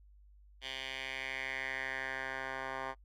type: tone with band-pass filter sweep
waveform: 10% pulse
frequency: 132.7 Hz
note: C3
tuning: 25 cents sharp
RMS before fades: -40 dBFS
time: 0.61-2.95 s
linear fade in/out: 50 ms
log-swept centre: 3000 to 1200 Hz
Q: 3.4
effects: noise-tail reverb RT60 0.1 s tail -26 dB re dry + added 50 Hz sine -57 dBFS peak until 3.04 s